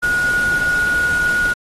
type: tone in noise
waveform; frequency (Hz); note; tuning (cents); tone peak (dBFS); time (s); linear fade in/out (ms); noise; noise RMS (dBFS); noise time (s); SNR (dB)
sine; 1448; F#6; -38; -14; 0.02-1.54; 20; pink; -29; 0.02-1.54; +12
effects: AAC 32 kbps